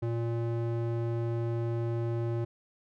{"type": "tone with band-pass filter", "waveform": "square", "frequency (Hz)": 116.54, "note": "A#2", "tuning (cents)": 0, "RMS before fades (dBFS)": -31, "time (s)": [0.02, 2.45], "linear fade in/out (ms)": 10, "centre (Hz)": 270, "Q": 0.85, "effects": []}